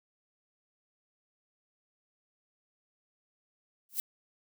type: noise with exponential growth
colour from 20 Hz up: violet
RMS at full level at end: -27 dBFS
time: 3.89-4 s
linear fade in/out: 1 ms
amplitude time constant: 22 ms
effects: none